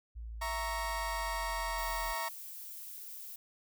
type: linear sweep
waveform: sine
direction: down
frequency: 57.6 to 37.88 Hz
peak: -40 dBFS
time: 0.15-2.14 s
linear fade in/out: 20 ms
type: chord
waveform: 30% pulse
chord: A# diminished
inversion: second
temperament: equal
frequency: 659.3 / 932.3 / 1108.7 Hz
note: E5 / A#5 / C#6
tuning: 0 / 0 / 0 cents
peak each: -39 / -34 / -38 dBFS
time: 0.41-2.29 s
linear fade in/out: 10 ms
type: noise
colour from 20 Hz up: violet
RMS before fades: -46 dBFS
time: 1.78-3.36 s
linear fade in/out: 2 ms
effects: none